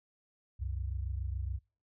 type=tone pair together; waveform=sine; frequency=65.41 / 92.5 Hz; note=C2 / F#2; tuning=0 / 0 cents; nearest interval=tritone; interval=600 cents; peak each=-35 / -38 dBFS; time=0.59-1.59 s; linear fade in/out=20 ms; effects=noise-tail reverb RT60 0.4 s tail -25 dB re dry